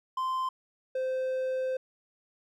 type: tone pair in turn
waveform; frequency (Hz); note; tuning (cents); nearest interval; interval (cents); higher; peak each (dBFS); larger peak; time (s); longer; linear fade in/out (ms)
triangle; 1039 / 518.6; C6 / C5; -12 / -15; octave; 1203; first; -26; neither; 0.17-0.49 / 0.95-1.77; second; 5
effects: none